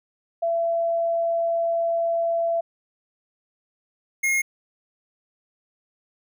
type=tone pair in turn; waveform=sine / square; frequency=672 / 2148 Hz; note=E5 / C7; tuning=+33 / +45 cents; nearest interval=octave + minor sixth; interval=2012 cents; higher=second; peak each=-20 dBFS; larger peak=neither; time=0.42-2.61 / 4.23-4.42 s; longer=first; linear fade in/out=10 ms; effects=none